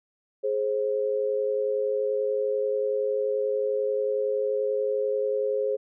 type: tone pair together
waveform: sine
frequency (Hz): 419.8 / 531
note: G#4 / C5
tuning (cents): +19 / +25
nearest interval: major third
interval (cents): 406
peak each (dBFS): -26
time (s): 0.43-5.77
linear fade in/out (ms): 20
effects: none